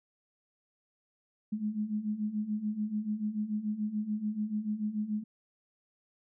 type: beating tone pair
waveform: sine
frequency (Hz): 207.7 / 214.6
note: G#3 / A3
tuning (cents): 0 / -43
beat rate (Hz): 6.9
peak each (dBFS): -36 / -32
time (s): 1.52-5.24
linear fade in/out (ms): 10
effects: none